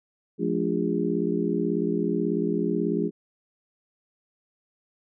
harmonic tone with a mistuned harmonic, 58.27 Hz, A#1, in tune, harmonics 3 / 4 / 5 / 6 / 7, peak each -29 / -29 / -29 / -29 / -29 dBFS, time 0.38-3.11 s, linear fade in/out 50 ms, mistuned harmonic 4, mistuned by -140 cents, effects none

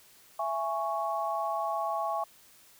sine chord, C# minor, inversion first, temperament equal with one note detuned, 667.3 / 830.6 / 1108.7 Hz, E5 / G#5 / C#6, +21 / 0 / 0 cents, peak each -33 dBFS, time 0.39-2.24 s, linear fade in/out 5 ms, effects white hiss -58 dBFS RMS until 2.79 s

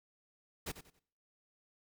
pink noise with echo, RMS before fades -40 dBFS, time 0.66-0.72 s, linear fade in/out 10 ms, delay 92 ms, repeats 3, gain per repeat -11 dB, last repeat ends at 0.996 s, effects noise-tail reverb RT60 0.6 s tail -22 dB re dry

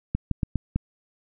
clicks, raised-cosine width 5 ms, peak -11 dBFS, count 5, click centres 0.15 / 0.313 / 0.432 / 0.557 / 0.76 s, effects none

